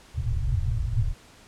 white low-pass noise, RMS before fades -25 dBFS, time 0.14-1.14 s, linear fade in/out 50 ms, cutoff 130 Hz, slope 96 dB/octave, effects pink hiss -52 dBFS RMS until 1.47 s + low-pass 9000 Hz 12 dB/octave

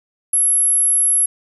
sine tone, 11175 Hz, F9, in tune, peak -12 dBFS, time 0.33-1.26 s, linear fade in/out 5 ms, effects none

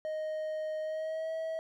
triangle tone with pitch glide, 622.3 to 644.6 Hz, D#5 to E5, 0 to -39 cents, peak -31 dBFS, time 0.05-1.59 s, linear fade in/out 0 ms, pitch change +61 cents, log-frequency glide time 0.81-1.32 s, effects none

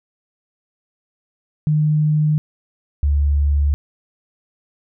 sine tone pair in turn, 152.2 / 72.06 Hz, D#3 / D2, -38 / -32 cents, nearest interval octave + minor second, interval 1294 cents, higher first, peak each -13 dBFS, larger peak neither, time 1.67-2.38 / 3.03-3.74 s, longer neither, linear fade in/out 0 ms, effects none

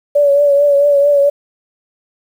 sine tone with vibrato, 571 Hz, D5, 49 cents flat, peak -7 dBFS, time 0.15-1.3 s, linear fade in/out 10 ms, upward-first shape triangle, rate 4.5 Hz, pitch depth 42 cents each way, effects 7-bit

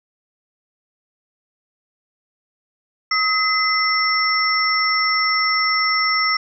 sine tone cluster, 1271 / 2042 / 5420 Hz, D#6 / C7 / E8, +36 / -43 / +47 cents, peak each -20 dBFS, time 3.11-6.37 s, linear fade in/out 5 ms, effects none

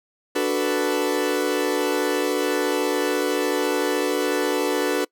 40% pulse chord, B minor seventh, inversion first, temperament equal, 293.7 / 370 / 440 / 493.9 Hz, D4 / F#4 / A4 / B4, 0 / 0 / 0 / 0 cents, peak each -25 dBFS, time 0.35-5.05 s, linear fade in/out 10 ms, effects noise-tail reverb RT60 0.1 s tail -24 dB re dry

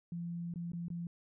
sine tone with dropouts, 171.2 Hz, F3, 34 cents flat, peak -37 dBFS, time 0.12-1.07 s, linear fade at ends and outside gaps 2 ms, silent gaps 0.539-0.558 / 0.719-0.733 / 0.883-0.902 s, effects none

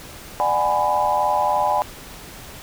sine chord, G# half-diminished seventh, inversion second, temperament just, 598 / 747.5 / 830.6 / 996.7 Hz, D5 / F#5 / G#5 / B5, +31 / +17 / 0 / +16 cents, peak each -24 / -24 / -20 / -22 dBFS, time 0.4-1.82 s, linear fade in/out 0 ms, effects pink hiss -39 dBFS RMS until 2.62 s

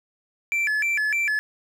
triangle tone with vibrato, 2006 Hz, B6, 26 cents sharp, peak -19 dBFS, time 0.52-1.39 s, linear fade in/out 0 ms, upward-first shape square, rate 3.3 Hz, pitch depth 270 cents each way, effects none

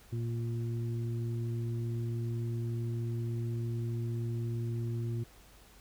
harmonic tone, 116.54 Hz, A#2, in tune, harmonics 1 / 2 / 3, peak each -32 / -44 / -43 dBFS, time 0.12-5.24 s, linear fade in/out 10 ms, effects added 50 Hz sine -59 dBFS peak until 5.8 s + pink hiss -59 dBFS RMS until 5.8 s

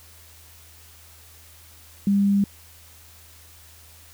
sine tone, 200 Hz, G3, 35 cents sharp, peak -16 dBFS, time 2.07-2.44 s, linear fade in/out 2 ms, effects added 81 Hz sine -51 dBFS peak until 4.13 s + white hiss -50 dBFS RMS until 4.13 s

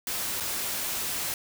white noise with dropouts, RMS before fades -31 dBFS, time 0.07-1.34 s, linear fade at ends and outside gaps 1 ms, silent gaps 0.401-0.406 s, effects none

